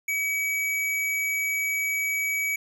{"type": "tone", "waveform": "square", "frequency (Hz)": 2275, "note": "C#7", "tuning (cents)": 44, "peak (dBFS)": -25, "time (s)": [0.08, 2.56], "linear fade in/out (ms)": 5, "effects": []}